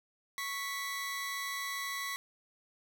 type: tone pair together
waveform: sawtooth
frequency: 1108.7 / 1972.5 Hz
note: C#6 / B6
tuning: 0 / -3 cents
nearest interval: minor seventh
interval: 997 cents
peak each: -36 / -34 dBFS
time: 0.38-2.16 s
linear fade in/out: 0 ms
effects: 10-bit